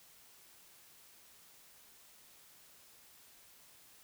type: silence
effects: white hiss -61 dBFS RMS until 4.03 s